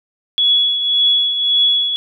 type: tone with tremolo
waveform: sine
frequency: 3377 Hz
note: G#7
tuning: 28 cents sharp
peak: -9 dBFS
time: 0.38-1.96 s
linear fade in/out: 0 ms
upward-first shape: triangle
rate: 1.8 Hz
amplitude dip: 60%
effects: none